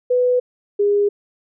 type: tone pair in turn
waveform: sine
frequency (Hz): 496.9 / 408.3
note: B4 / G#4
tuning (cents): +11 / -29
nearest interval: minor third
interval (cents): 340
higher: first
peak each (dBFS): -13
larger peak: neither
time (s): 0.1-0.4 / 0.79-1.09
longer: neither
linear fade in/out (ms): 10
effects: none